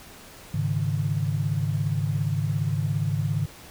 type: chord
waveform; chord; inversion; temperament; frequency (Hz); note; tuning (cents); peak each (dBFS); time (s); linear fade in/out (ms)
sine; Ab suspended fourth; none; just; 103.83 / 138.43 / 155.74; Ab2 / Db3 / Eb3; 0 / -2 / +2; -27; 0.54-3.46; 5
effects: pink hiss -46 dBFS RMS until 3.7 s